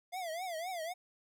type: tone with vibrato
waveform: square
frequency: 692 Hz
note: F5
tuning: 16 cents flat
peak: -38 dBFS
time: 0.12-0.94 s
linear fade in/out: 20 ms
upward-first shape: triangle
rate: 3.9 Hz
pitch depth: 190 cents each way
effects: none